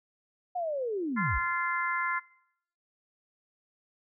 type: linear sweep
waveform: sine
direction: down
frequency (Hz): 737 to 41.2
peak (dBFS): -29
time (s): 0.55-1.39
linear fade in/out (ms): 10
type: harmonic tone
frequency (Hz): 346.3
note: F4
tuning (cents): -15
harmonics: 3 / 4 / 5 / 6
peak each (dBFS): -32 / -33 / -34 / -35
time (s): 1.16-2.2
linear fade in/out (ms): 20
effects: noise-tail reverb RT60 0.7 s tail -22 dB re dry